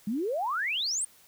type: exponential sweep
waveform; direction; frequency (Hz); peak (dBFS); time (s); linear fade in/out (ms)
sine; up; 196 to 9240; -27; 0.07-1.05; 5
effects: white hiss -58 dBFS RMS until 1.27 s